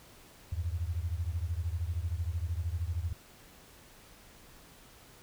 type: beating tone pair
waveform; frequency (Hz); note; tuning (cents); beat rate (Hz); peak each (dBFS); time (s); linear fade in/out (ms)
sine; 79.8 / 92.8; D#2 / F#2; +44 / +6; 13; -33 / -35; 0.52-3.13; 5
effects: pink hiss -56 dBFS RMS until 5.22 s